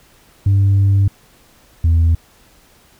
sine tone pair in turn, 98.6 / 82.44 Hz, G2 / E2, +11 / +1 cents, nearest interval minor third, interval 310 cents, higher first, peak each -7 dBFS, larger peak neither, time 0.46-1.08 / 1.84-2.15 s, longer first, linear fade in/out 5 ms, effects tanh soft clip ceiling -8 dBFS + pink hiss -50 dBFS RMS until 2.99 s

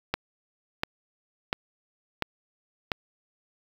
click train, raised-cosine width 0.3 ms, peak -9 dBFS, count 5, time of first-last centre 0.14-2.918 s, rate 1.44 Hz, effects 7-bit

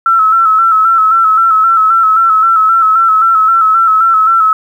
sine tone with vibrato, 1318.5 Hz, E6, in tune, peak -5 dBFS, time 0.06-4.53 s, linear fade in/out 2 ms, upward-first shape square, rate 3.8 Hz, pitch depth 37 cents each way, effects 7-bit

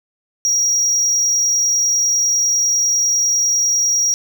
triangle tone, 5690 Hz, F8, 31 cents sharp, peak -12 dBFS, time 0.45-4.14 s, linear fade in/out 0 ms, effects none

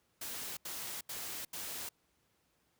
white noise bursts, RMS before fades -42 dBFS, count 4, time 0.21-1.89 s, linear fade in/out 5 ms, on 360 ms, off 80 ms, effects pink hiss -75 dBFS RMS until 2.79 s + high-pass 60 Hz 12 dB/octave

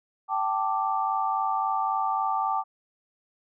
sine chord, G suspended second, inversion none, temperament equal with one note detuned, 776.3 / 880 / 1174.7 Hz, G5 / A5 / D6, -17 / 0 / 0 cents, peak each -28 dBFS, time 0.28-2.64 s, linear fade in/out 50 ms, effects none

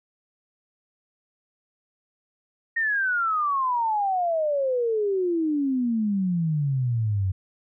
sine exponential sweep, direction down, 1864.7 to 91.7 Hz, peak -21 dBFS, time 2.76-7.32 s, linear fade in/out 10 ms, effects none

